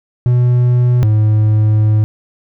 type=tone pair in turn; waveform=triangle; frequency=123 / 107.34 Hz; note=B2 / A2; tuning=-7 / -42 cents; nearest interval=major second; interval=235 cents; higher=first; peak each=-6 dBFS; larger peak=neither; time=0.26-1.03 / 1.03-2.04 s; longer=second; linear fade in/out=0 ms; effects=none